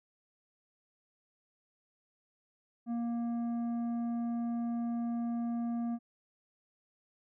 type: tone with tanh clipping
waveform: sine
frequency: 234.9 Hz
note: A#3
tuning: 13 cents sharp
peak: -33 dBFS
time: 2.86-5.99 s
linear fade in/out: 50 ms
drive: 8 dB
effects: none